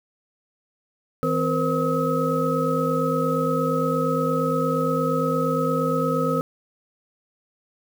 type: tone cluster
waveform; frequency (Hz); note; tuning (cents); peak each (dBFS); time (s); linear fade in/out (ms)
sine; 161.3 / 257.6 / 471.4 / 520 / 1278; E3 / C4 / A#4 / C5 / D#6; -37 / -27 / +19 / -11 / +46; -26; 1.23-6.41; 0
effects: 7-bit